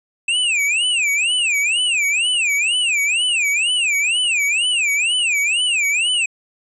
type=tone with vibrato; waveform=square; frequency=2600 Hz; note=E7; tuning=24 cents flat; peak=-16 dBFS; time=0.28-6.26 s; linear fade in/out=5 ms; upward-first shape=sine; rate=2.1 Hz; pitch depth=250 cents each way; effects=resampled to 24000 Hz